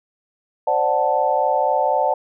sine chord, D dominant seventh, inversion third, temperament equal, 523.3 / 587.3 / 740 / 880 Hz, C5 / D5 / F#5 / A5, 0 / 0 / 0 / 0 cents, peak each -23 / -21 / -21 / -20 dBFS, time 0.67-2.14 s, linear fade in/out 5 ms, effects none

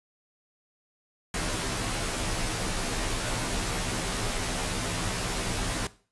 pink noise with comb filter, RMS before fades -30 dBFS, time 1.34-5.87 s, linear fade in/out 2 ms, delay 14 ms, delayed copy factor -0.95, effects noise-tail reverb RT60 0.4 s tail -18 dB re dry + resampled to 24000 Hz

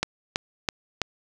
click train, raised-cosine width 0.2 ms, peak -6 dBFS, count 4, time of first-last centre 0.03-1.017 s, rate 3.04 Hz, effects 7-bit

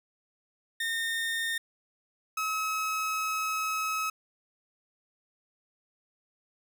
30% pulse tone pair in turn, 1828 / 1283.7 Hz, A#6 / E6, -34 / -46 cents, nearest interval tritone, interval 612 cents, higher first, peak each -26 dBFS, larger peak neither, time 0.8-1.58 / 2.37-4.1 s, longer second, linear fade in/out 5 ms, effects none

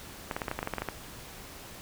clicks, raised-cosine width 0.5 ms, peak -16 dBFS, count 12, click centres 0.312 / 0.365 / 0.418 / 0.482 / 0.514 / 0.59 / 0.629 / 0.674 / 0.737 / 0.783 / 0.82 / 0.887 s, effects pink hiss -46 dBFS RMS until 1.81 s

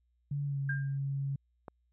sine tone with pitch glide, 142.8 to 138.17 Hz, D3 to C#3, -48 to -5 cents, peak -31 dBFS, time 0.31-1.36 s, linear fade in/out 5 ms, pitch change -57 cents, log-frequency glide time 0.45-0.59 s
sine tone with exponential decay, 1601 Hz, G6, 36 cents sharp, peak -30 dBFS, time 0.69-0.98 s, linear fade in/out 5 ms, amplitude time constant 61 ms
click, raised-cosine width 1 ms, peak -29 dBFS, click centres 1.682 s
effects added 60 Hz sine -70 dBFS peak until 1.92 s

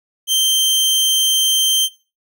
sawtooth tone, 3136 Hz, G7, in tune, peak -10 dBFS, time 0.27-1.89 s, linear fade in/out 50 ms, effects noise-tail reverb RT60 0.3 s tail -17 dB re dry

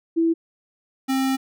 sine / square tone pair in turn, 330.2 / 265.7 Hz, E4 / C4, +3 / +27 cents, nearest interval major third, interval 376 cents, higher first, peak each -16 / -20 dBFS, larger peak first, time 0.16-0.34 / 1.08-1.37 s, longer second, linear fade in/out 20 ms, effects none

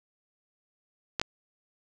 clicks, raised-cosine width 0.2 ms, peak -10 dBFS, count 2, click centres 1.197 / 1.215 s, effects none

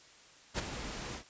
pink noise with ADSR envelope, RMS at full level -31 dBFS, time 0.54-1.24 s, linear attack 47 ms, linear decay 14 ms, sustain -10 dB, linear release 92 ms, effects white hiss -58 dBFS RMS until 1.29 s + resampled to 16000 Hz

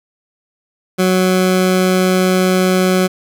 20% pulse tone, 185 Hz, F#3, in tune, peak -6 dBFS, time 0.98-3.08 s, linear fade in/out 20 ms, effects none

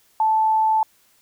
sine tone, 876 Hz, A5, 8 cents flat, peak -15 dBFS, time 0.2-0.83 s, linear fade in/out 2 ms, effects white hiss -59 dBFS RMS until 1.21 s

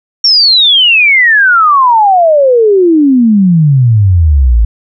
sine exponential sweep, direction down, 5588 to 52.5 Hz, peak -3 dBFS, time 0.24-4.65 s, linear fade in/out 5 ms, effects none

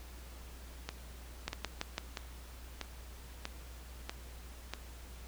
two click trains, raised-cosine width 0.2 ms, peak -17 / -20 dBFS, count 4 / 7, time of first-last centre 1.48-1.981 / 0.89-4.736 s, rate 5.99 / 1.56 Hz, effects added 60 Hz sine -48 dBFS peak until 5.27 s + pink hiss -55 dBFS RMS until 5.27 s

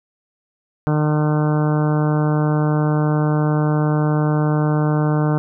harmonic tone, 151.4 Hz, D#3, 47 cents flat, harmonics 1 / 2 / 3 / 4 / 5 / 6 / 7 / 8 / 9 / 10, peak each -16 / -22 / -26 / -28 / -30 / -32 / -33 / -34 / -35 / -36 dBFS, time 0.87-5.38 s, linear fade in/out 0 ms, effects none

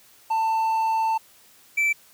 triangle tone pair in turn, 891 / 2326 Hz, A5 / D7, +22 / -17 cents, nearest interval octave + perfect fourth, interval 1661 cents, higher second, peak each -18 / -17 dBFS, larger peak second, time 0.3-1.18 / 1.77-1.93 s, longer first, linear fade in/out 10 ms, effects white hiss -54 dBFS RMS until 2.13 s + high-pass 60 Hz 12 dB/octave

